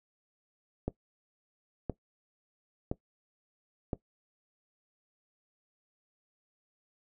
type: click train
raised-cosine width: 2 ms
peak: -18 dBFS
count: 4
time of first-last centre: 0.88-3.932 s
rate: 0.983 Hz
effects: noise-tail reverb RT60 0.1 s tail -18 dB re dry